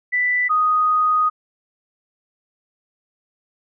sine tone pair in turn, 1982 / 1245 Hz, B6 / D#6, +6 / +1 cents, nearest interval minor sixth, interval 805 cents, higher first, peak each -16 / -14 dBFS, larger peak second, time 0.12-0.49 / 0.49-1.3 s, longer second, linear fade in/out 20 ms, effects none

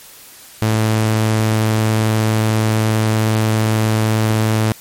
sawtooth tone, 109.7 Hz, A2, 5 cents flat, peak -9 dBFS, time 0.62-4.72 s, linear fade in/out 0 ms, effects white hiss -40 dBFS RMS until 4.8 s + MP3 64 kbps

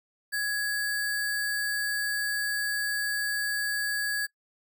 sine tone with sample-and-hold, 1673 Hz, G#6, 12 cents sharp, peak -26 dBFS, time 0.32-4.27 s, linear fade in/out 20 ms, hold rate 6300 Hz, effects noise-tail reverb RT60 0.1 s tail -22 dB re dry

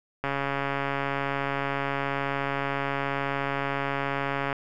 click train, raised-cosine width 0.5 ms, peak -13 dBFS, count 597, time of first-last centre 0.24-4.528 s, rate 139 Hz, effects none

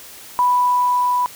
sine tone with level ramp, 987.8 Hz, B5, in tune, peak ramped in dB -12 to -15 dBFS, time 0.39-1.26 s, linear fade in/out 0 ms, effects white hiss -39 dBFS RMS until 1.35 s

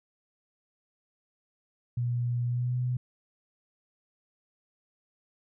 sine tone with pitch glide, 121 to 124.76 Hz, B2 to B2, -35 to +18 cents, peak -26 dBFS, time 1.97-2.97 s, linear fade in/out 5 ms, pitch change +53 cents, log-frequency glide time 2.46-2.76 s, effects none

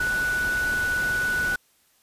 sine tone in noise, 1480 Hz, F#6, in tune, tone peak -22 dBFS, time 0-1.56 s, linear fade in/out 5 ms, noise pink, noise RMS -34 dBFS, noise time 0-1.56 s, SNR +9 dB, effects white hiss -63 dBFS RMS until 2.02 s + resampled to 32000 Hz

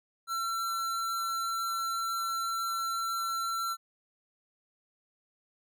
square tone, 1351 Hz, E6, 42 cents sharp, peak -31 dBFS, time 0.27-3.77 s, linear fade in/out 50 ms, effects none

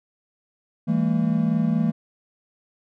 triangle tone cluster, 165.2 / 202.3 / 226.8 Hz, E3 / G#3 / A#3, +4 / -45 / -47 cents, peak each -21 / -23 / -20 dBFS, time 0.87-1.92 s, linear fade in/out 20 ms, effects none

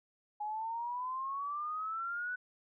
sine exponential sweep, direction up, 830.6 to 1498 Hz, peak -35 dBFS, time 0.4-2.36 s, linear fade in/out 10 ms, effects none

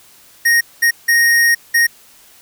square tone bursts at uneven times, 1864.7 Hz, A#6, in tune, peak -10 dBFS, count 4, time 0.45-0.61 / 0.82-0.91 / 1.08-1.55 / 1.74-1.87 s, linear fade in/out 10 ms, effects white hiss -46 dBFS RMS until 2.41 s

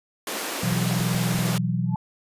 pink high-pass noise, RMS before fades -30 dBFS, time 0.27-1.58 s, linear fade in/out 2 ms, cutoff 270 Hz, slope 24 dB/octave
sine chord, B suspended fourth, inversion none, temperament just, 123.47 / 164.63 / 185.21 Hz, B2 / E3 / F#3, 0 / -2 / +2 cents, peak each -26 dBFS, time 0.63-1.95 s, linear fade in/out 5 ms
clicks, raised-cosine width 3 ms, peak -24 dBFS, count 5, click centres 0.723 / 1.001 / 1.148 / 1.348 / 1.389 s
sine tone with exponential growth, 866 Hz, A5, 28 cents flat, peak -27 dBFS, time 1.85-1.96 s, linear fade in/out 2 ms, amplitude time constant 22 ms
effects resampled to 32000 Hz

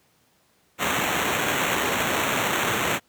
blue noise with sample-and-hold, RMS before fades -24 dBFS, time 0.78-3 s, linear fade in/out 50 ms, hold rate 4900 Hz, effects pink hiss -63 dBFS RMS until 3.08 s + high-pass 100 Hz 12 dB/octave

